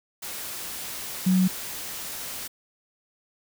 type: tone in noise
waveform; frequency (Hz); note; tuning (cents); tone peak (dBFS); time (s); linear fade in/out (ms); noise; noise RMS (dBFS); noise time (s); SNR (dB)
sine; 185.5; F#3; +5; -17; 1.26-1.48; 10; white; -35; 0.22-2.48; +15
effects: none